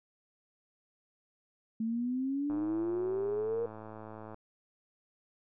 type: exponential sweep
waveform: sine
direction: up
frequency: 220 to 473.7 Hz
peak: -30 dBFS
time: 1.8-3.66 s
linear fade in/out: 5 ms
type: click train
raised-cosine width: 1 ms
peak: -32 dBFS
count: 202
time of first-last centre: 2.5-4.344 s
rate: 109 Hz
effects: none